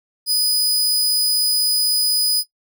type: tone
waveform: sawtooth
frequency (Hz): 4978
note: D#8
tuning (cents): 0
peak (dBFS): -12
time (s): 0.26-2.44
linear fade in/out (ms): 50
effects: noise-tail reverb RT60 0.1 s tail -18 dB re dry